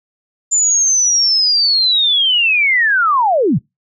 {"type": "linear sweep", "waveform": "sine", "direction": "down", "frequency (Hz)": [7150, 97.8], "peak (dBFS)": -10, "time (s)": [0.51, 3.59], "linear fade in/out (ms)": 20, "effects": ["noise-tail reverb RT60 0.2 s tail -26 dB re dry"]}